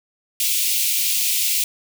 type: high-pass noise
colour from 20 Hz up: white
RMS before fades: -20 dBFS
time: 0.4-1.64 s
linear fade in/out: 2 ms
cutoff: 2300 Hz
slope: 48 dB/octave
effects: none